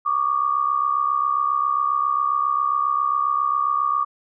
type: tone pair together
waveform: sine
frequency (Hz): 1132.6 / 1200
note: C#6 / D6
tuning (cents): +37 / +37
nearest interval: minor second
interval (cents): 100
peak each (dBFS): -21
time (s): 0.05-4.05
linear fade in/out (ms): 20
effects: none